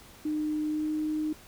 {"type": "tone with pitch glide", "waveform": "sine", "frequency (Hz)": [304.8, 307.6], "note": ["D#4", "D#4"], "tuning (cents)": [-36, -20], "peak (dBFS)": -27, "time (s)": [0.25, 1.33], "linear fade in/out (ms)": 5, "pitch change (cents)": 16, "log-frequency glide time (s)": [0.68, 0.89], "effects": ["pink hiss -52 dBFS RMS until 1.47 s"]}